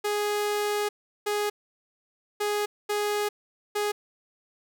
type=tone bursts at uneven times; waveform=sawtooth; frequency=415.3 Hz; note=G#4; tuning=in tune; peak=-21 dBFS; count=5; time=0.04-0.89 / 1.26-1.5 / 2.4-2.66 / 2.89-3.29 / 3.75-3.92 s; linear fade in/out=10 ms; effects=none